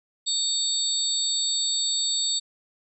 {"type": "tone cluster", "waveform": "sine", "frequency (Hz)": [3669, 4492, 7740], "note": ["A#7", "C#8", "B8"], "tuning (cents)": [-28, 22, -36], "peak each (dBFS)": -27, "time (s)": [0.26, 2.4], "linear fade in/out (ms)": 20, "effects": []}